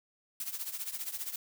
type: noise with tremolo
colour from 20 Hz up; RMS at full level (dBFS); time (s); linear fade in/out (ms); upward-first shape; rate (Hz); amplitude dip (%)
blue; -35; 0.4-1.36; 2; triangle; 15; 85
effects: none